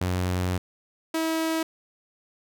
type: tone pair in turn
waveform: sawtooth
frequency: 90.9 / 322.8 Hz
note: F#2 / E4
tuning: -30 / -36 cents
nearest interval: octave + minor seventh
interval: 2194 cents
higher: second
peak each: -20 dBFS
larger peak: neither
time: 0.01-0.58 / 1.14-1.63 s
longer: first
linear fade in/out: 5 ms
effects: none